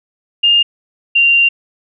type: tone pair in turn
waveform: sine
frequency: 2818 / 2774 Hz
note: F7 / F7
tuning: +15 / -12 cents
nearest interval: unison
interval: 27 cents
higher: first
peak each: -7 dBFS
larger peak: neither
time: 0.43-0.63 / 1.15-1.49 s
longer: second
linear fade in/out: 10 ms
effects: none